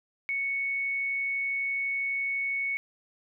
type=tone; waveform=sine; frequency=2217 Hz; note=C#7; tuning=in tune; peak=-27 dBFS; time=0.29-2.77 s; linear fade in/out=0 ms; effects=none